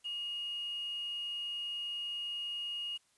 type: tone with quantisation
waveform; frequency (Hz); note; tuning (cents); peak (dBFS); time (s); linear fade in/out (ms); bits
sine; 2865; F7; +44; -36; 0.04-2.98; 20; 9
effects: white hiss -71 dBFS RMS until 3.17 s + resampled to 24000 Hz